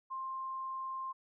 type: tone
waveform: sine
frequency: 1055 Hz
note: C6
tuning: 14 cents sharp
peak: -37 dBFS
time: 0.1-1.13 s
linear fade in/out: 20 ms
effects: none